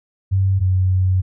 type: tone pair in turn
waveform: sine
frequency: 96.1 / 93.04 Hz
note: G2 / F#2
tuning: -34 / +10 cents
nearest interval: minor second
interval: 56 cents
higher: first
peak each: -13 dBFS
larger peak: neither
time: 0.31-0.6 / 0.6-1.22 s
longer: second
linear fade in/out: 20 ms
effects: none